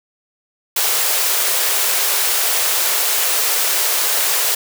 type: high-pass noise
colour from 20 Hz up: white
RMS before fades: -17 dBFS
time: 0.76-4.55 s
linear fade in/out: 5 ms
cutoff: 380 Hz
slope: 48 dB/octave
effects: none